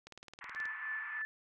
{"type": "click train", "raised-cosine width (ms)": 0.2, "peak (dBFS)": -32, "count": 12, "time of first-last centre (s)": [0.07, 0.655], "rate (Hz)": 18.8}
{"type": "band-pass noise", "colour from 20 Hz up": "white", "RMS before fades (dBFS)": -48, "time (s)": [0.41, 1.22], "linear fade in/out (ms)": 2, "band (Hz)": [970, 2200], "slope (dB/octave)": 48}
{"type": "tone with tremolo", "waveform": "sine", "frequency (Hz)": 1751, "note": "A6", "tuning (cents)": -9, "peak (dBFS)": -35, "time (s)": [0.56, 1.25], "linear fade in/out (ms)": 0, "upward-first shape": "triangle", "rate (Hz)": 3.4, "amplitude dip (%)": 65}
{"effects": []}